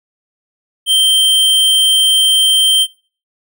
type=tone; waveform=square; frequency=3136 Hz; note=G7; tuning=in tune; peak=-9 dBFS; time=0.86-2.87 s; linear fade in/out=50 ms; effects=noise-tail reverb RT60 0.4 s tail -22 dB re dry